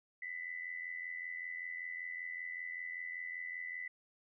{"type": "tone with amplitude modulation", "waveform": "sine", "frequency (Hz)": 1997, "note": "B6", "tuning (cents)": 19, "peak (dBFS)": -37, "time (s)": [0.22, 3.88], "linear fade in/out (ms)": 5, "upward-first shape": "sine", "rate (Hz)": 85.2, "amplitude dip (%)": 70, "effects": []}